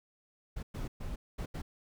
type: noise bursts at uneven times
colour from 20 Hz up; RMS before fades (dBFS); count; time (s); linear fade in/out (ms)
brown; -38; 5; 0.56-0.63 / 0.74-0.88 / 1-1.16 / 1.38-1.46 / 1.54-1.62; 10
effects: none